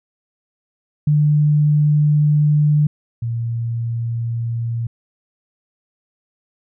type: tone pair in turn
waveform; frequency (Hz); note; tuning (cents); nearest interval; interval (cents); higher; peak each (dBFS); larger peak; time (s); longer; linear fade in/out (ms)
sine; 149.1 / 116.49; D3 / A#2; +27 / -1; major third; 428; first; -11 / -19; first; 1.07-2.87 / 3.22-4.87; first; 5
effects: none